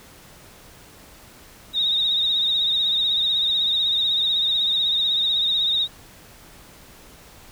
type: tone with vibrato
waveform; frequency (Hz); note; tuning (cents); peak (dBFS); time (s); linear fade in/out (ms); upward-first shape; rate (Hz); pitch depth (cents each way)
sine; 3729; A#7; 0; -18; 1.73-5.88; 50; triangle; 16; 64
effects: pink hiss -47 dBFS RMS until 7.51 s